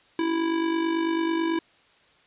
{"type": "tone with amplitude modulation", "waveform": "square", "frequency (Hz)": 329.6, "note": "E4", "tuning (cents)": 0, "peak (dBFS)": -21, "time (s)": [0.19, 1.59], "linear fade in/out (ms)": 2, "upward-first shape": "sine", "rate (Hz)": 49.1, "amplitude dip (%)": 55, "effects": ["white hiss -59 dBFS RMS until 2.26 s", "resampled to 8000 Hz"]}